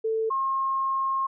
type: tone pair in turn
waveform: sine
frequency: 444 / 1073.2 Hz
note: A4 / C6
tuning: +16 / +44 cents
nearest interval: octave + minor third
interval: 1528 cents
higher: second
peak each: -23 dBFS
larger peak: neither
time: 0.04-0.3 / 0.3-1.27 s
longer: second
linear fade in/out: 10 ms
effects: none